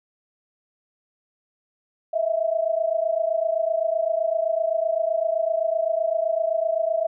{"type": "tone pair together", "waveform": "sine", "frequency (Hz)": [640, 667.8], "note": ["D#5", "E5"], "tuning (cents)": [49, 22], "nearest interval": "minor second", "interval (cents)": 73, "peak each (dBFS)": -23, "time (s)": [2.13, 7.07], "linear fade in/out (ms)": 10, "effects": []}